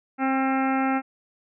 harmonic tone with a mistuned harmonic, 265.8 Hz, C4, 27 cents sharp, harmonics 1 / 2 / 3 / 4 / 5 / 6 / 7 / 8 / 9 / 10, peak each -23 / -34 / -26 / -40 / -30 / -37 / -38 / -36 / -40 / -42 dBFS, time 0.18-1.02 s, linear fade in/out 50 ms, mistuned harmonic 5, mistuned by +23 cents, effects none

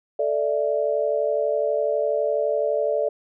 sine chord, A suspended fourth, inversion none, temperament equal, 440 / 587.3 / 659.3 Hz, A4 / D5 / E5, 0 / 0 / 0 cents, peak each -25 / -22 / -27 dBFS, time 0.19-3.09 s, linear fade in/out 5 ms, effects none

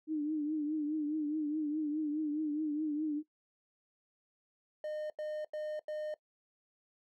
sine tone with vibrato, 303.1 Hz, D#4, 45 cents flat, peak -31 dBFS, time 0.07-3.23 s, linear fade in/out 50 ms, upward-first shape triangle, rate 4.8 Hz, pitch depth 78 cents each way
triangle tone bursts, 610 Hz, D#5, 34 cents flat, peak -34 dBFS, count 4, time 4.84-6.141 s, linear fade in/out 2 ms, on 260 ms, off 87 ms
effects noise-tail reverb RT60 0.1 s tail -19 dB re dry

